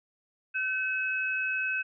sine tone pair together, 1528.1 / 2570 Hz, G6 / E7, -45 / -45 cents, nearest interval major sixth, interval 900 cents, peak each -30 / -30 dBFS, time 0.54-1.83 s, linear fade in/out 20 ms, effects none

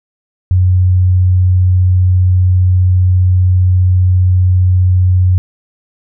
sine tone, 91.5 Hz, F#2, 19 cents flat, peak -6 dBFS, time 0.51-5.38 s, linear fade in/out 0 ms, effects none

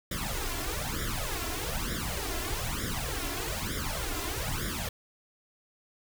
pink noise with flanger, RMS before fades -33 dBFS, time 0.11-4.89 s, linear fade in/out 5 ms, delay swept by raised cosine 0.56 to 2.96 ms, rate 1.1 Hz, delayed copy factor +1, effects none

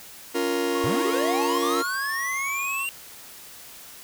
40% pulse chord, Bb minor, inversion first, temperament just, 279.7 / 349.6 / 466.2 Hz, Db4 / F4 / Bb4, +16 / +2 / 0 cents, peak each -28 / -26 / -26 dBFS, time 0.34-1.83 s, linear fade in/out 20 ms
triangle tone, 1100 Hz, C#6, 14 cents flat, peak -29 dBFS, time 0.71-2.87 s, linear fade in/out 50 ms
square linear sweep, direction up, 94.9 to 2794 Hz, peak -27 dBFS, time 0.84-2.89 s, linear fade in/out 0 ms
effects white hiss -44 dBFS RMS until 4.03 s

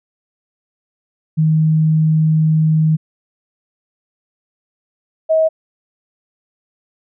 sine tone pair in turn, 157.2 / 637.8 Hz, D#3 / D#5, +18 / +43 cents, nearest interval 2 octaves, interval 2425 cents, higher second, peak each -10 dBFS, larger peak neither, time 1.37-2.97 / 5.29-5.49 s, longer first, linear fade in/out 20 ms, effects none

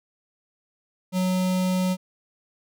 square tone with notch filter, 184.5 Hz, F#3, 5 cents flat, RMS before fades -23 dBFS, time 1.12-1.97 s, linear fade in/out 50 ms, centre 1600 Hz, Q 1.8, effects none

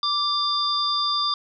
sine tone cluster, 1169 / 3580 / 4820 Hz, D6 / A7 / D8, -8 / +29 / +44 cents, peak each -25 dBFS, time 0.03-1.34 s, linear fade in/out 2 ms, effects none

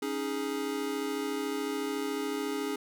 square chord, C# suspended second, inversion none, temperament equal, 277.2 / 311.1 / 415.3 Hz, C#4 / D#4 / G#4, 0 / 0 / 0 cents, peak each -36 / -38 / -35 dBFS, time 0.02-2.76 s, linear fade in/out 5 ms, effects none

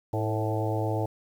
harmonic tone with a mistuned harmonic, 108.4 Hz, A2, 25 cents flat, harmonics 1 / 3 / 4 / 5 / 6 / 7 / 8, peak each -28 / -33 / -34 / -35 / -36 / -36 / -37 dBFS, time 0.13-1.06 s, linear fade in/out 5 ms, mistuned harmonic 4, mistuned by +36 cents, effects 9-bit

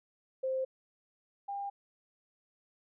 sine tone pair in turn, 524 / 800.7 Hz, C5 / G5, +2 / +37 cents, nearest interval perfect fifth, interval 735 cents, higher second, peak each -30 / -35 dBFS, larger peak first, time 0.43-0.65 / 1.48-1.7 s, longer neither, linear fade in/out 10 ms, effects none

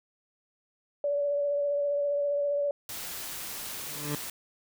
sine tone with vibrato, 574 Hz, D5, 40 cents flat, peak -25 dBFS, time 1.04-2.71 s, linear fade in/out 2 ms, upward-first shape triangle, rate 15 Hz, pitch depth 22 cents each way
white noise, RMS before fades -38 dBFS, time 2.89-4.3 s, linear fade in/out 2 ms
20% pulse tone with exponential growth, 146.83 Hz, D3, in tune, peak -23 dBFS, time 3.71-4.15 s, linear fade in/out 0 ms, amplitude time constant 94 ms
effects none

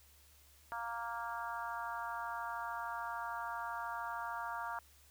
harmonic tone, 233.1 Hz, A#3, in tune, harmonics 3 / 4 / 5 / 6 / 7, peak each -46 / -42 / -45 / -45 / -50 dBFS, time 0.72-4.79 s, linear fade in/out 0 ms, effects added 71 Hz sine -65 dBFS peak until 5.1 s + white hiss -65 dBFS RMS until 5.1 s

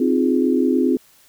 sine chord, F minor seventh, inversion second, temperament equal, 261.6 / 311.1 / 349.2 / 415.3 Hz, C4 / Eb4 / F4 / Ab4, 0 / 0 / 0 / 0 cents, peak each -17 / -23 / -20 / -23 dBFS, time 0-0.97 s, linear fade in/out 5 ms, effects white hiss -53 dBFS RMS until 1.28 s

